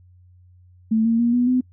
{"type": "tone with pitch steps", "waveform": "sine", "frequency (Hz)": [221.3, 228.8, 236.6, 244.7, 253], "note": ["A3", "A#3", "A#3", "B3", "B3"], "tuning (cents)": [10, -32, 26, -16, 42], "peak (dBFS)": -15, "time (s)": [0.91, 1.61], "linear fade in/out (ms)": 10, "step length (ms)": 140, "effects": ["noise-tail reverb RT60 0.1 s tail -25 dB re dry", "added 90 Hz sine -48 dBFS peak until 1.72 s"]}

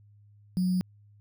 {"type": "tone with sample-and-hold", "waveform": "sine", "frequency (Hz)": 182.8, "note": "F#3", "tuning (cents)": -21, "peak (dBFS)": -23, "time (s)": [0.57, 0.81], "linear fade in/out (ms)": 0, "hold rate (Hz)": 4900, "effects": ["added 103 Hz sine -54 dBFS peak until 1.2 s"]}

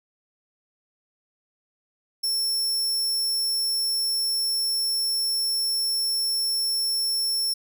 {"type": "tone", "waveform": "sawtooth", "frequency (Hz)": 5400, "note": "E8", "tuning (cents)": 41, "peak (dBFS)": -20, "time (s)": [2.23, 7.54], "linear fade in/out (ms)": 10, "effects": []}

